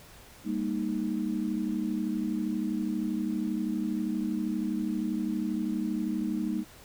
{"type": "chord", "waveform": "sine", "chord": "Eb major", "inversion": "first", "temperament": "equal with one note detuned", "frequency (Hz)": [200.6, 233.1, 311.1], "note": ["G3", "Bb3", "Eb4"], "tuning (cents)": [40, 0, 0], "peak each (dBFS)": -32, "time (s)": [0.44, 6.65], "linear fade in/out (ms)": 50, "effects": ["pink hiss -52 dBFS RMS until 6.84 s"]}